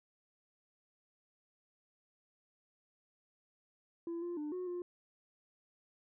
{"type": "tone with pitch steps", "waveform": "sine", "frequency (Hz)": [337.6, 348, 298.6, 364.3, 353.9], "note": ["E4", "F4", "D4", "F#4", "F4"], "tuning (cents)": [41, -6, 29, -27, 23], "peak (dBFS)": -35, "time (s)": [4.07, 4.82], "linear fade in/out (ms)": 2, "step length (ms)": 150, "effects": ["tanh soft clip ceiling -36 dBFS"]}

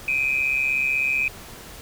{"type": "tone pair together", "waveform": "sine", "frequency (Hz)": [2378, 2514], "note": ["D7", "D#7"], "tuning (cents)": [21, 17], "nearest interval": "minor second", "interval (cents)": 96, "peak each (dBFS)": [-23, -21], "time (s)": [0.08, 1.28], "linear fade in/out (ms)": 2, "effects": ["tanh soft clip ceiling -12 dBFS", "pink hiss -41 dBFS RMS until 1.81 s"]}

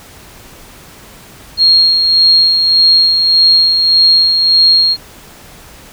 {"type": "tone with tremolo", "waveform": "sine", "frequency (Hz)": 4256, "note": "C8", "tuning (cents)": 29, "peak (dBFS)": -4, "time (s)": [1.57, 4.97], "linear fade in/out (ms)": 50, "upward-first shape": "sine", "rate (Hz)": 1.7, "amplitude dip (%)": 40, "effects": ["pink hiss -37 dBFS RMS until 5.92 s"]}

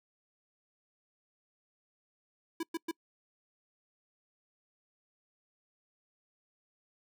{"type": "tone bursts", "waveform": "square", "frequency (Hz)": 329.6, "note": "E4", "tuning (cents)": 0, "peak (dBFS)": -33, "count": 3, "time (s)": [2.6, 2.913], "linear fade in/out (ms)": 5, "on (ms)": 31, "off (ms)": 110, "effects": ["noise-tail reverb RT60 0.1 s tail -26 dB re dry"]}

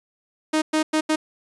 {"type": "tone bursts at uneven times", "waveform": "sawtooth", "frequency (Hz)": 311.1, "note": "D#4", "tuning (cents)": 0, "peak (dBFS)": -14, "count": 4, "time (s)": [[0.53, 0.62], [0.73, 0.83], [0.93, 1.01], [1.09, 1.16]], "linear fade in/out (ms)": 10, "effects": ["resampled to 24000 Hz"]}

